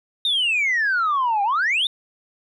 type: exponential two-way sweep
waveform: sine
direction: down then up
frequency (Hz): 3729 to 784 to 3729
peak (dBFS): -16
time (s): 0.25-1.87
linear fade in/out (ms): 2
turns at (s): 1.43
effects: tanh soft clip ceiling -15 dBFS